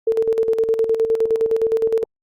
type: tone with tremolo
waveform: sine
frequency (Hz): 448.7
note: A4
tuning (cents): +34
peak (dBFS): -13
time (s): 0.07-2.04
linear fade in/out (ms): 5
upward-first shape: square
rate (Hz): 9.7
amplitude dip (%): 60
effects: Opus 32 kbps